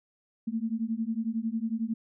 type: beating tone pair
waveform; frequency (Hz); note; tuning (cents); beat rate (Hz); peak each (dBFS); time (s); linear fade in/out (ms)
sine; 220 / 231; A3 / A#3; 0 / -16; 11; -31; 0.47-1.94; 10
effects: none